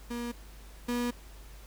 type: tone pair in turn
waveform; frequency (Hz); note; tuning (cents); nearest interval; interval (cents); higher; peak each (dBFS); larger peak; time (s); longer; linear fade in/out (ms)
35% pulse; 238.4 / 241.9; A#3 / B3; +39 / -36; unison; 25; second; -32 / -27; second; 0.1-0.32 / 0.88-1.11; second; 10
effects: added 50 Hz sine -47 dBFS peak until 1.66 s + pink hiss -55 dBFS RMS until 1.66 s